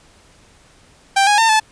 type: tone with pitch steps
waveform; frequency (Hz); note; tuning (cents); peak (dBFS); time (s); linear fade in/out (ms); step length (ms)
sawtooth; 786 / 827 / 903 / 870; G5 / G#5 / A5 / A5; +4 / -8 / +45 / -20; -7; 1.16-1.6; 10; 110
effects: pink hiss -50 dBFS RMS until 1.71 s + resampled to 22050 Hz